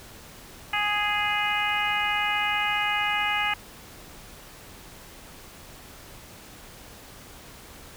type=harmonic tone; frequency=415.3 Hz; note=G#4; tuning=in tune; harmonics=2 / 3 / 4 / 5 / 6 / 7; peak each=-29 / -31 / -31 / -29 / -30 / -31 dBFS; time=0.73-3.54 s; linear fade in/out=5 ms; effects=pink hiss -46 dBFS RMS until 7.96 s